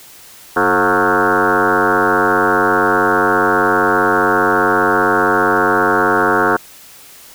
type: tone with frequency modulation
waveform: sine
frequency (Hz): 912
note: A#5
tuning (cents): -38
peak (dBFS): -10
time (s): 0.56-6.57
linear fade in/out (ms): 10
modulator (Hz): 95.1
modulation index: 6.7
effects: white hiss -40 dBFS RMS until 7.34 s